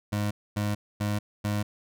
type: tone bursts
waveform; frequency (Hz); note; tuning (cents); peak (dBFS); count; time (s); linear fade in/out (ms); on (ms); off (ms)
25% pulse; 103.83; G#2; 0; -22; 4; 0.12-1.63; 10; 190; 250
effects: none